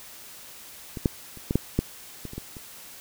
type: clicks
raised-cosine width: 3 ms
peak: -20 / -7 / -30 / -12 / -7 / -8 / -22 / -26 / -20 / -27 dBFS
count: 10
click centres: 0.972 / 1.058 / 1.373 / 1.509 / 1.556 / 1.79 / 2.253 / 2.334 / 2.38 / 2.568 s
effects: white hiss -45 dBFS RMS until 3 s